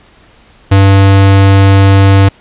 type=tone; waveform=square; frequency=97.8 Hz; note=G2; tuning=4 cents flat; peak=-3 dBFS; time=0.71-2.29 s; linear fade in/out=10 ms; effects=pink hiss -43 dBFS RMS until 2.4 s + resampled to 8000 Hz